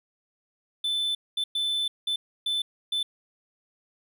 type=tone bursts at uneven times; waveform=triangle; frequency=3520 Hz; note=A7; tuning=in tune; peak=-23 dBFS; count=6; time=0.84-1.15 / 1.37-1.44 / 1.55-1.88 / 2.07-2.16 / 2.46-2.62 / 2.92-3.03 s; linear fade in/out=5 ms; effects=none